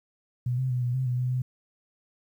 sine tone with pitch steps, 123.3 / 130.1 / 124.7 / 122.4 / 130.5 / 123.9 / 125.9 / 126.9 Hz, B2 / C3 / B2 / B2 / C3 / B2 / B2 / B2, -2 / -9 / +17 / -15 / -4 / +6 / +34 / +47 cents, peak -24 dBFS, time 0.46-1.42 s, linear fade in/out 5 ms, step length 120 ms, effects 10-bit

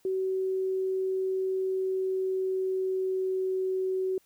sine tone with pitch glide, 378.3 to 375.9 Hz, F#4 to F#4, +38 to +27 cents, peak -26 dBFS, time 0.05-4.18 s, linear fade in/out 2 ms, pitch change -11 cents, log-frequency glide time 1.56-3.57 s, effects white hiss -66 dBFS RMS until 4.25 s

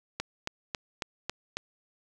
click train, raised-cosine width 0.2 ms, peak -14 dBFS, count 6, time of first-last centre 0.2-1.57 s, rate 3.65 Hz, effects none

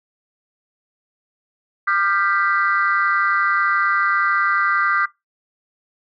sine chord, G dominant seventh, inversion second, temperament equal with one note detuned, 1195.2 / 1396.9 / 1568 / 1975.5 Hz, D6 / F6 / G6 / B6, +30 / 0 / 0 / 0 cents, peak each -18 / -22 / -20 / -24 dBFS, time 1.87-5.06 s, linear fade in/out 10 ms, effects noise-tail reverb RT60 0.2 s tail -22 dB re dry + tanh soft clip ceiling -6 dBFS

